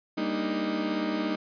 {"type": "chord", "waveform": "35% pulse", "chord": "Eb major seventh", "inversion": "first", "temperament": "equal with one note detuned", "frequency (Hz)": [199.31, 233.1, 293.7, 311.1], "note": ["G3", "Bb3", "D4", "Eb4"], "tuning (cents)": [29, 0, 0, 0], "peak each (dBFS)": [-32, -33, -34, -28], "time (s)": [0.17, 1.36], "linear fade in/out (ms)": 10, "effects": ["resampled to 11025 Hz"]}